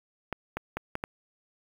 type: clicks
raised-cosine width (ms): 0.5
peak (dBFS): -16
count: 5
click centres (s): 0.327 / 0.57 / 0.77 / 0.954 / 1.039
effects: 7-bit